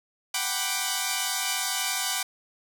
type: chord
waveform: 5% pulse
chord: G major seventh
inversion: third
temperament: equal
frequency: 740 / 784 / 987.8 / 1174.7 Hz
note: F#5 / G5 / B5 / D6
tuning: 0 / 0 / 0 / 0 cents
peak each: -20 dBFS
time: 0.34-2.23 s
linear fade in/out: 5 ms
effects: none